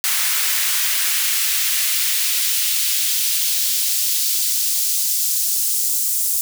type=noise with high-pass filter sweep; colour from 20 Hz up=white; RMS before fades=-19 dBFS; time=0.04-6.41 s; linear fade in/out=0 ms; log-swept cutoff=1400 to 7400 Hz; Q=1; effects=none